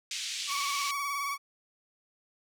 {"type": "band-pass noise", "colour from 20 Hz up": "pink", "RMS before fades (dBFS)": -36, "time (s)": [0.11, 0.91], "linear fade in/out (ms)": 2, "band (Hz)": [2600, 7400], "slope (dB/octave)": 24}
{"type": "tone with vibrato", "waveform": "30% pulse", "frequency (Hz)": 1128, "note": "C#6", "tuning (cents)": 30, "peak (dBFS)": -28, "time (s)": [0.47, 1.38], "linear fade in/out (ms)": 50, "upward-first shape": "sine", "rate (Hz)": 19, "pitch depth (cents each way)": 45}
{"effects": []}